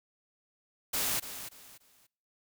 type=noise with echo; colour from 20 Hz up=white; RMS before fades=-31 dBFS; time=0.93-1.2 s; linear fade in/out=10 ms; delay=290 ms; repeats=3; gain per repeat=-11 dB; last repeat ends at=2.07 s; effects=noise-tail reverb RT60 0.6 s tail -25 dB re dry